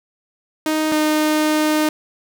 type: tone pair in turn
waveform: sawtooth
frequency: 311.1 / 306.8 Hz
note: D#4 / D#4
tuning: 0 / -24 cents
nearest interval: unison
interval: 24 cents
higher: first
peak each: -13 / -11 dBFS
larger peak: second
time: 0.66-0.92 / 0.92-1.89 s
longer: second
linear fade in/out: 2 ms
effects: none